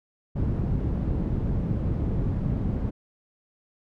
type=low-pass noise; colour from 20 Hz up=white; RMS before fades=-26 dBFS; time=0.35-2.91 s; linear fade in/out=20 ms; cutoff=160 Hz; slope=12 dB/octave; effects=none